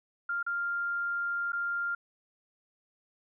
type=tone with dropouts; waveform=sine; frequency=1396.9 Hz; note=F6; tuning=in tune; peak=-29 dBFS; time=0.29-1.95 s; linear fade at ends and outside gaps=5 ms; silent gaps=0.429-0.464 / 1.521-1.53 s; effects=none